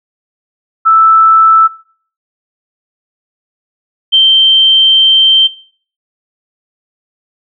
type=tone pair in turn; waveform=sine; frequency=1318.5 / 3130 Hz; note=E6 / G7; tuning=0 / -3 cents; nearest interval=octave + minor third; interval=1497 cents; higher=second; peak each=-3 dBFS; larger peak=neither; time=0.85-1.68 / 4.12-5.48 s; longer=second; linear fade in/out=20 ms; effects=noise-tail reverb RT60 0.5 s tail -21 dB re dry